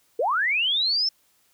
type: linear sweep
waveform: sine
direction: up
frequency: 412.7 to 5400 Hz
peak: -20 dBFS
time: 0.19-1.09 s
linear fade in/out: 5 ms
effects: white hiss -64 dBFS RMS until 1.53 s